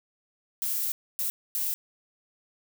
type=noise bursts at uneven times; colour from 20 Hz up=violet; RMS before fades=-29 dBFS; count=3; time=0.62-0.92 / 1.19-1.3 / 1.55-1.74 s; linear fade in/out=0 ms; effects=none